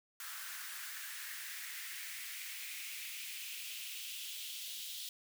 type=noise with high-pass filter sweep; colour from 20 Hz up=white; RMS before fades=-45 dBFS; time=0.2-5.09 s; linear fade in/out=2 ms; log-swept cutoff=1400 to 3500 Hz; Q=3.1; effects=none